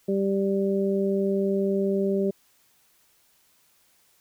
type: harmonic tone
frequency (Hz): 196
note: G3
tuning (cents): 0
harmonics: 1 / 2 / 3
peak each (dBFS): -25 / -24 / -31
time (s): 0.08-2.31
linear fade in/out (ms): 10
effects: white hiss -63 dBFS RMS until 4.2 s